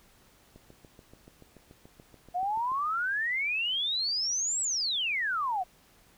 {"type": "click train", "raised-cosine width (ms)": 2, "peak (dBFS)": -37, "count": 16, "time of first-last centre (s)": [0.56, 2.718], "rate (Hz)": 6.95}
{"type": "exponential two-way sweep", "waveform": "sine", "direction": "up then down", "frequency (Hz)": [698.5, 7920, 698.5], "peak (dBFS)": -27, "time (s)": [2.34, 5.64], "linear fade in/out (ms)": 20, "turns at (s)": 4.61}
{"effects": ["pink hiss -61 dBFS RMS until 6.17 s"]}